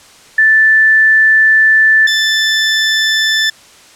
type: tone pair in turn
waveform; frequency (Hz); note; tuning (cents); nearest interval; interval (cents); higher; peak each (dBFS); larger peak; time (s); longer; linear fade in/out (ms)
sine / 20% pulse; 1760 / 1760; A6 / A6; 0 / 0; unison; 0; neither; -5; neither; 0.38-2.07 / 2.07-3.5; first; 5
effects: white hiss -41 dBFS RMS until 3.95 s + low-pass 8000 Hz 12 dB/octave